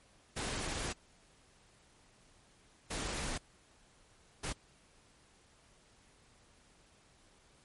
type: noise bursts at uneven times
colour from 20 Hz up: pink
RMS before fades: -38 dBFS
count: 3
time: 0.36-0.93 / 2.9-3.38 / 4.43-4.53 s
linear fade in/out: 10 ms
effects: pink hiss -65 dBFS RMS until 7.64 s + MP3 48 kbps